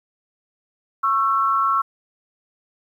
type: tone pair together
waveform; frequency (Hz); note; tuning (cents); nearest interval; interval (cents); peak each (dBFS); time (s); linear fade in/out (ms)
sine; 1100.8 / 1336; C#6 / E6; -12 / +23; minor third; 335; -19; 1.03-1.82; 10
effects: 9-bit